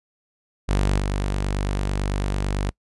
sawtooth tone with level steps, 49 Hz, G1, in tune, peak -14 / -18 dBFS, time 0.68-2.71 s, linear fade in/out 20 ms, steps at 0.98 s, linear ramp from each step 20 ms, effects noise-tail reverb RT60 0.1 s tail -25 dB re dry + resampled to 24000 Hz

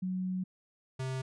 sine / square tone pair in turn, 185 / 131.04 Hz, F#3 / C3, 0 / +3 cents, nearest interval tritone, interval 597 cents, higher first, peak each -31 / -34 dBFS, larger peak first, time 0.02-0.44 / 0.99-1.22 s, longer first, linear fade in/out 10 ms, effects resampled to 22050 Hz

